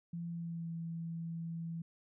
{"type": "tone with pitch glide", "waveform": "sine", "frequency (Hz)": [169.8, 166.02], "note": ["F3", "E3"], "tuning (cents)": [-48, 13], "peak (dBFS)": -38, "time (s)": [0.13, 1.82], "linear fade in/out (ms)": 5, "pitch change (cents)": -39, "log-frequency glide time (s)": [0.28, 0.71], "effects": []}